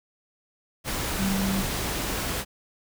sine tone in noise, 193.4 Hz, G3, 23 cents flat, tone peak -24 dBFS, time 1.17-1.65 s, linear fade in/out 50 ms, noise pink, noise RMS -29 dBFS, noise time 0.84-2.45 s, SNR +2 dB, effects none

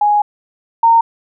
sine tone pair in turn, 830.6 / 918.7 Hz, G#5 / A#5, 0 / -25 cents, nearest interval major second, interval 175 cents, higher second, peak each -9 / -6 dBFS, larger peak second, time 0.01-0.22 / 0.83-1.01 s, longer first, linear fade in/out 5 ms, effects none

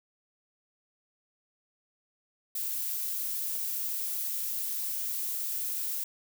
violet noise, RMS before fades -33 dBFS, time 2.55-6.04 s, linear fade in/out 5 ms, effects none

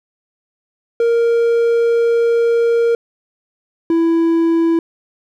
triangle tone pair in turn, 466.2 / 331.4 Hz, A#4 / E4, 0 / +9 cents, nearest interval tritone, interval 591 cents, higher first, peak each -9 dBFS, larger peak neither, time 1-2.95 / 3.9-4.79 s, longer first, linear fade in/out 2 ms, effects none

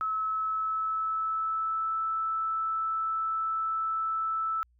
sine tone with pitch glide, 1295 to 1316.1 Hz, E6 to E6, -31 to -3 cents, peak -27 dBFS, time 0.01-4.63 s, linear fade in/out 0 ms, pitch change +28 cents, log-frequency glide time 0.13-1.98 s, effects added 60 Hz sine -62 dBFS peak until 4.79 s

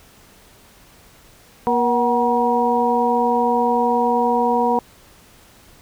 harmonic tone with a mistuned harmonic, 238.7 Hz, A#3, 41 cents sharp, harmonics 1 / 2 / 3 / 4, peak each -22 / -20 / -21 / -19 dBFS, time 1.67-4.79 s, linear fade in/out 0 ms, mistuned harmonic 3, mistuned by +67 cents, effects pink hiss -49 dBFS RMS until 5.81 s

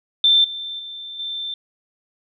sine tone with level steps, 3559 Hz, A7, 19 cents sharp, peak -11 / -27 / -31 / -25 dBFS, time 0.24-1.54 s, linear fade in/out 2 ms, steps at 0.44 / 0.79 / 1.19 s, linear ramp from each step 5 ms, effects none

